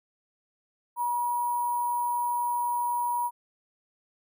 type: tone with sample-and-hold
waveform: sine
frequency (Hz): 962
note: B5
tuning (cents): -46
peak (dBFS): -25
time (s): 0.96-3.31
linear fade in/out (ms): 50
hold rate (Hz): 11025
effects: none